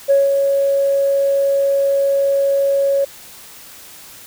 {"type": "tone with ADSR envelope", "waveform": "sine", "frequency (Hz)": 554.4, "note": "C#5", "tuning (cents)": 0, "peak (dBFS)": -7, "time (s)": [0.08, 3.05], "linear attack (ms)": 26, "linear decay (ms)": 180, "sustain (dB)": -5, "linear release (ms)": 10, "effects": ["tanh soft clip ceiling -5 dBFS", "white hiss -39 dBFS RMS until 4.26 s"]}